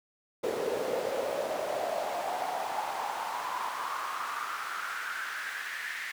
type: noise with high-pass filter sweep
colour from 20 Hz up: brown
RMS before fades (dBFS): -34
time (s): 0.43-6.12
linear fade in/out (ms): 10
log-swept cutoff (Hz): 440 to 1900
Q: 5.1
effects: none